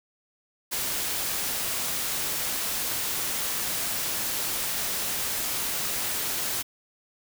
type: noise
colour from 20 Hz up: white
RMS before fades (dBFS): -29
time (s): 0.71-6.63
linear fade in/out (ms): 20
effects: none